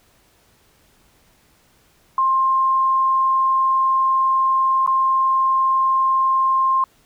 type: tone with dropouts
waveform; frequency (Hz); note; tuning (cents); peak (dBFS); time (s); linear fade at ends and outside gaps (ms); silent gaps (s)
sine; 1058; C6; +19; -14; 2.18-6.84; 2; 4.864-4.875
effects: pink hiss -57 dBFS RMS until 7.05 s